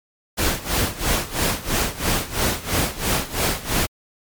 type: noise with tremolo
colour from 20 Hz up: pink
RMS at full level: -19 dBFS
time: 0.37-3.87 s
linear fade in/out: 20 ms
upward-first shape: sine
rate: 3 Hz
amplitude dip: 85%
effects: MP3 96 kbps